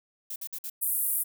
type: noise bursts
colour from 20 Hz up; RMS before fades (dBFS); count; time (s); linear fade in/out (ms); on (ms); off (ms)
violet; -36; 4; 0.3-0.699; 5; 60; 53
type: band-pass noise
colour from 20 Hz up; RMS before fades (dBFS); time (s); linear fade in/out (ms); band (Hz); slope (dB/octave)
white; -28; 0.81-1.24; 20; 9400 to 16000; 48
effects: none